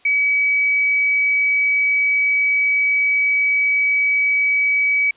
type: tone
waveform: sine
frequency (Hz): 2277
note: C#7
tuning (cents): +46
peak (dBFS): -14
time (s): 0.05-5.11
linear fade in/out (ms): 5
effects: white hiss -53 dBFS RMS until 5.16 s + resampled to 8000 Hz